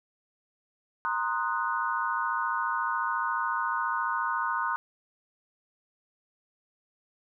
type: chord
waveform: sine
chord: C half-diminished seventh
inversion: third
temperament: equal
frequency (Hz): 932.3 / 1046.5 / 1244.5 / 1480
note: Bb5 / C6 / Eb6 / Gb6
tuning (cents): 0 / 0 / 0 / 0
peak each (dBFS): -32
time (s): 1.05-4.76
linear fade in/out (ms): 0
effects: none